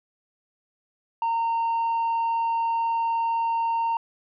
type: tone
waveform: sine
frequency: 919 Hz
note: A#5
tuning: 25 cents flat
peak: -19 dBFS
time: 1.22-3.97 s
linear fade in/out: 2 ms
effects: tanh soft clip ceiling -21 dBFS